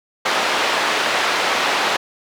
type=band-pass noise; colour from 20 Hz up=pink; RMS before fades=-19 dBFS; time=0.25-1.97 s; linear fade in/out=10 ms; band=590 to 3800 Hz; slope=12 dB/octave; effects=none